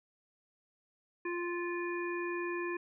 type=harmonic tone; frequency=348.7 Hz; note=F4; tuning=3 cents flat; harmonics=1 / 3 / 5 / 7; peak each=-35 / -42 / -42 / -44 dBFS; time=1.25-2.77 s; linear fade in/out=5 ms; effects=none